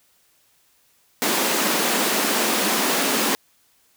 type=high-pass noise; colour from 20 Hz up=pink; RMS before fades=-21 dBFS; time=1.22-3.35 s; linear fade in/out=0 ms; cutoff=200 Hz; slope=48 dB/octave; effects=white hiss -61 dBFS RMS until 3.96 s